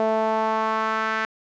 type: tone with band-pass filter sweep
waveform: sawtooth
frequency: 220 Hz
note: A3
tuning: in tune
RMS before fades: -23 dBFS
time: 0-1.25 s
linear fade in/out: 0 ms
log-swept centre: 650 to 1600 Hz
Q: 2.5
effects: resampled to 16000 Hz + 9-bit